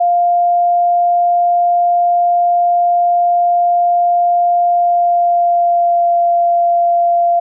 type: tone with pitch glide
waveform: sine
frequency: 700 to 691.6 Hz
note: F5 to F5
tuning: +4 to -17 cents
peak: -9 dBFS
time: 0-7.4 s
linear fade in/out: 10 ms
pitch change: -21 cents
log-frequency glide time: 4.69-6.12 s
effects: none